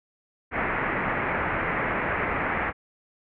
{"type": "low-pass noise", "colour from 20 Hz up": "white", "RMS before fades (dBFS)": -27, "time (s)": [0.51, 2.73], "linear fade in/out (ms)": 50, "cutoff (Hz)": 2200, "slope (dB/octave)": 48, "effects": []}